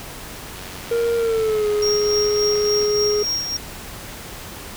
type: click train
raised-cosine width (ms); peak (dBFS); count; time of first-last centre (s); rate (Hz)
0.2; -20; 214; 0.56-2.858; 92.7
type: tone with pitch glide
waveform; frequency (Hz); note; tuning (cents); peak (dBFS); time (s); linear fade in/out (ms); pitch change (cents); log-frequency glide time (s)
triangle; 466.9 to 418.4; A#4 to G#4; +3 to +13; -15; 0.91-3.23; 5; -190; 1.16-1.68
type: tone with tremolo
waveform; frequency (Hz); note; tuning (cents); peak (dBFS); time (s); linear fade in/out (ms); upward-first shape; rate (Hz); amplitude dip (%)
triangle; 5588; F8; 0; -18; 1.82-3.57; 5; sine; 3.5; 50
effects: pink hiss -35 dBFS RMS until 4.76 s